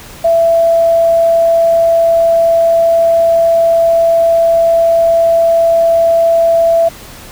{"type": "tone with quantisation", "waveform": "sine", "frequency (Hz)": 667, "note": "E5", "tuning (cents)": 20, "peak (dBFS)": -6, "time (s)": [0.24, 6.89], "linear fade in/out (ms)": 10, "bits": 6, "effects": ["pink hiss -33 dBFS RMS until 7.31 s"]}